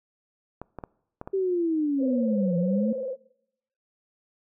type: clicks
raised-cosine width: 1 ms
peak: -22 dBFS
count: 5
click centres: 0.616 / 0.787 / 0.838 / 1.214 / 1.275 s
type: linear two-way sweep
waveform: sine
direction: down then up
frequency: 392 to 170 to 225.6 Hz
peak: -22 dBFS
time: 1.33-2.93 s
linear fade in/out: 10 ms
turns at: 2.57 s
type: tone with vibrato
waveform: sine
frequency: 523.3 Hz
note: C5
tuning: in tune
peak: -28 dBFS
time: 1.98-3.17 s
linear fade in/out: 50 ms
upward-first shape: square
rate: 20 Hz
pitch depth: 68 cents each way
effects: noise-tail reverb RT60 0.8 s tail -23 dB re dry